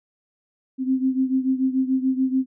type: beating tone pair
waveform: sine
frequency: 260 / 266.9 Hz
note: C4 / C4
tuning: -11 / +35 cents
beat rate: 6.9 Hz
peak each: -20 / -24 dBFS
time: 0.78-2.46 s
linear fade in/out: 50 ms
effects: none